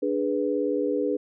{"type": "chord", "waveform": "sine", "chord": "G# diminished", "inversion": "second", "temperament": "equal", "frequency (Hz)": [293.7, 415.3, 493.9], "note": ["D4", "G#4", "B4"], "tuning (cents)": [0, 0, 0], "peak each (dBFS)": -27, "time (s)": [0.02, 1.17], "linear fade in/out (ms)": 10, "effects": []}